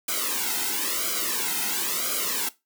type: noise with flanger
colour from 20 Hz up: white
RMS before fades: -27 dBFS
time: 0.08-2.49 s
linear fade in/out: 5 ms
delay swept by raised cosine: 1.1 to 1.77 ms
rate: 0.99 Hz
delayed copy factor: -0.95
effects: noise-tail reverb RT60 0.2 s tail -17 dB re dry + high-pass 200 Hz 12 dB/octave